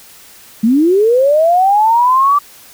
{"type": "linear sweep", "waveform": "sine", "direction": "up", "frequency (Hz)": [209.8, 1171], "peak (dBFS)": -7, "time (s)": [0.63, 2.39], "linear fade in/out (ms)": 10, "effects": ["white hiss -40 dBFS RMS until 2.73 s"]}